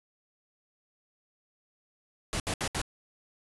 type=noise bursts; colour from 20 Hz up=pink; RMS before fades=-31 dBFS; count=4; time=2.33-2.816 s; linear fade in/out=0 ms; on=69 ms; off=70 ms; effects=resampled to 24000 Hz